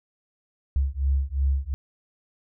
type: beating tone pair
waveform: sine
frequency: 67.1 / 69.9 Hz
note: C2 / C#2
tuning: +44 / +15 cents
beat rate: 2.8 Hz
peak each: -24 dBFS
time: 0.76-1.74 s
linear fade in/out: 0 ms
effects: none